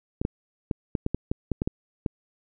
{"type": "clicks", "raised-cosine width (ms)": 3, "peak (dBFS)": -12, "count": 11, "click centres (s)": [0.215, 0.251, 0.712, 0.952, 1.064, 1.146, 1.315, 1.517, 1.619, 1.675, 2.062], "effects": []}